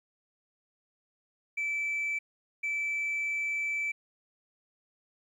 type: tone bursts at uneven times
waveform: sine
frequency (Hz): 2318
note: D7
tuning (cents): -23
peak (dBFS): -27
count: 2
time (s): 1.57-2.19 / 2.63-3.92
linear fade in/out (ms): 10
effects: tanh soft clip ceiling -27 dBFS + 11-bit